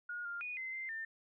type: tone with pitch steps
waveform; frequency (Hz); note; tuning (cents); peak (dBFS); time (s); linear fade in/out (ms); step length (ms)
sine; 1437 / 1400 / 2467 / 2061 / 2083 / 1798; F6 / F6 / D#7 / C7 / C7 / A6; +49 / +4 / -15 / -27 / -8 / +37; -39; 0.09-1.05; 5; 160
effects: none